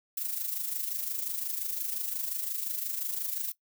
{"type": "noise with amplitude modulation", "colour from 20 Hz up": "violet", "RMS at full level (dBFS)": -31, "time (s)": [0.17, 3.52], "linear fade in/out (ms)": 5, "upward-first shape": "sine", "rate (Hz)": 25.7, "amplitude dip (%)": 60, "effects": ["noise-tail reverb RT60 0.1 s tail -18 dB re dry"]}